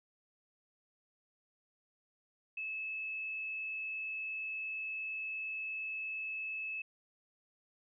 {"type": "tone with frequency modulation", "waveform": "sine", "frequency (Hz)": 2600, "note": "E7", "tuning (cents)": -24, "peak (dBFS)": -37, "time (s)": [2.57, 6.82], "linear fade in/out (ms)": 5, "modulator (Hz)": 51.4, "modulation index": 0.47, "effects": []}